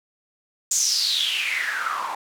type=noise with band-pass filter sweep; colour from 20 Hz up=white; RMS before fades=-24 dBFS; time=0.71-2.15 s; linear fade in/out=5 ms; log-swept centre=7100 to 890 Hz; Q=7.8; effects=none